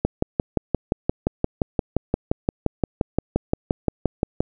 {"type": "click train", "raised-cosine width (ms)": 2, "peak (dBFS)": -5, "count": 26, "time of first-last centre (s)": [0.05, 4.405], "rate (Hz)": 5.74, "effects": []}